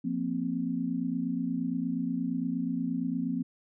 sine chord, F suspended fourth, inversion none, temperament equal, 174.61 / 233.1 / 261.6 Hz, F3 / Bb3 / C4, 0 / 0 / 0 cents, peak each -34 / -33 / -31 dBFS, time 0.04-3.43 s, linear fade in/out 10 ms, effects none

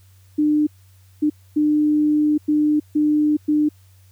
sine tone bursts at uneven times, 300.4 Hz, D4, 39 cents sharp, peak -14 dBFS, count 6, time 0.38-0.67 / 1.22-1.3 / 1.56-2.38 / 2.48-2.8 / 2.95-3.37 / 3.48-3.69 s, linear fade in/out 10 ms, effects added 94 Hz sine -48 dBFS peak until 4.11 s + white hiss -59 dBFS RMS until 4.11 s

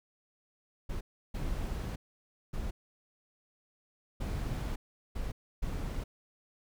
brown noise bursts at uneven times, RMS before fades -35 dBFS, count 6, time 0.89-1.01 / 1.34-1.96 / 2.53-2.71 / 4.2-4.76 / 5.15-5.32 / 5.62-6.04 s, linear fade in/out 10 ms, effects none

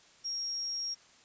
sine tone, 5588 Hz, F8, in tune, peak -33 dBFS, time 0.24-0.95 s, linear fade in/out 20 ms, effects white hiss -60 dBFS RMS until 1.24 s + resampled to 16000 Hz

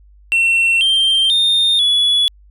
sine tone with pitch steps, 2710 / 3157 / 3648 / 3404 Hz, E7 / G7 / A#7 / G#7, +47 / +12 / -38 / +42 cents, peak -8 dBFS, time 0.32-2.28 s, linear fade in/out 0 ms, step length 490 ms, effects tanh soft clip ceiling -10 dBFS + added 50 Hz sine -43 dBFS peak until 2.5 s

